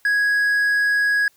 triangle tone, 1661.2 Hz, G#6, in tune, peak -14 dBFS, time 0.05-1.28 s, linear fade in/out 2 ms, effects white hiss -59 dBFS RMS until 1.36 s

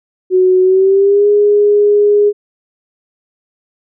sine tone with pitch glide, 370 to 412.9 Hz, F#4 to G#4, 0 to -10 cents, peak -6 dBFS, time 0.3-2.33 s, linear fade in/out 50 ms, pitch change +190 cents, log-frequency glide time 0.62-1.28 s, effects none

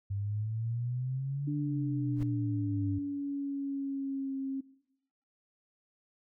sine exponential two-way sweep, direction up then down, 98.1 to 146.83 to 98.1 Hz, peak -31 dBFS, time 0.1-2.99 s, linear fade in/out 10 ms, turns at 1.55 s
sine tone with pitch glide, 293.7 to 269.3 Hz, D4 to C#4, 0 to -50 cents, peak -32 dBFS, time 1.47-4.61 s, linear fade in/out 10 ms, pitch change -150 cents, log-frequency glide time 2.27-4.4 s
brown noise with exponential growth, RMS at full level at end -35 dBFS, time 2.11-2.23 s, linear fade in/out 0 ms, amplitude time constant 24 ms
effects noise-tail reverb RT60 0.8 s tail -20 dB re dry

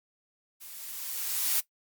blue noise with level ramp, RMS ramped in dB -46 to -25 dBFS, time 0.6-1.61 s, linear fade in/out 20 ms, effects noise-tail reverb RT60 0.1 s tail -17 dB re dry + Opus 48 kbps

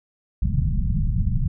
pink low-pass noise, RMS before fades -21 dBFS, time 0.42-1.48 s, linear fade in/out 5 ms, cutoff 190 Hz, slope 48 dB/octave, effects none

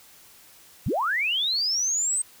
sine linear sweep, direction up, 56.9 to 8372 Hz, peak -22 dBFS, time 0.86-2.22 s, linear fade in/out 5 ms, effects white hiss -52 dBFS RMS until 2.4 s

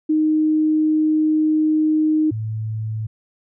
sine tone pair in turn, 310 / 109.6 Hz, D#4 / A2, -6 / -6 cents, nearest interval octave + tritone, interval 1800 cents, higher first, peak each -14 / -22 dBFS, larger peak first, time 0.09-2.31 / 2.31-3.07 s, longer first, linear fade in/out 10 ms, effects none

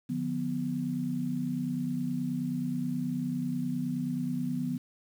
sine chord, B diminished, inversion first, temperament just, 148.16 / 177.8 / 246.9 Hz, D3 / F3 / B3, +16 / +31 / 0 cents, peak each -36 / -35 / -31 dBFS, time 0.09-4.78 s, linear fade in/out 10 ms, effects 9-bit

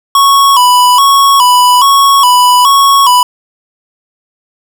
square tone with vibrato, 1046.5 Hz, C6, in tune, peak -4 dBFS, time 0.15-3.23 s, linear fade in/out 2 ms, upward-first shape square, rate 1.2 Hz, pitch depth 97 cents each way, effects none

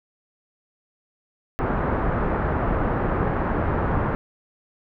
pink low-pass noise, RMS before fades -23 dBFS, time 1.59-4.15 s, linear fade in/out 0 ms, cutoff 1500 Hz, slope 24 dB/octave, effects none

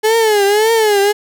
35% pulse tone with vibrato, 426.3 Hz, G#4, 45 cents sharp, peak -8 dBFS, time 0.03-1.13 s, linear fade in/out 20 ms, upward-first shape triangle, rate 1.8 Hz, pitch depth 140 cents each way, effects none

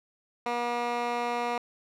15% pulse tone with band-pass filter, 240 Hz, B3, 49 cents flat, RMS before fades -30 dBFS, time 0.46-1.58 s, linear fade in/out 2 ms, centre 1200 Hz, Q 0.78, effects none

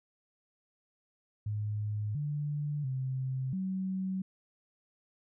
sine tone with pitch steps, 105.3 / 147.1 / 131.1 / 188.9 Hz, G#2 / D3 / C3 / F#3, +24 / +3 / +4 / +36 cents, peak -31 dBFS, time 1.46-4.22 s, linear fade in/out 5 ms, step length 690 ms, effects none

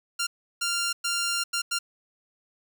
10% pulse tone bursts at uneven times, 1391 Hz, F6, 7 cents flat, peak -17 dBFS, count 5, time 0.19-0.27 / 0.61-0.93 / 1.04-1.44 / 1.53-1.62 / 1.71-1.79 s, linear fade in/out 10 ms, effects none

